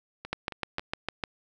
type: two click trains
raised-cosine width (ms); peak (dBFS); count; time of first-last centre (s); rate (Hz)
0.3; -22 / -13; 3 / 7; 0.25-0.795 / 0.33-1.238; 3.67 / 6.61
effects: none